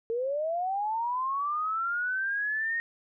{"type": "linear sweep", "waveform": "sine", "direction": "up", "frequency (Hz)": [447.9, 1864.7], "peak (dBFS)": -27, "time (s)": [0.1, 2.8], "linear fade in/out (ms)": 0, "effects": []}